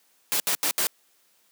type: noise bursts at uneven times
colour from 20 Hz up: white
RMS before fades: -24 dBFS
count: 4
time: 0.32-0.4 / 0.47-0.55 / 0.63-0.71 / 0.78-0.87 s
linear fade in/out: 0 ms
effects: white hiss -64 dBFS RMS until 1.51 s + high-pass 200 Hz 12 dB/octave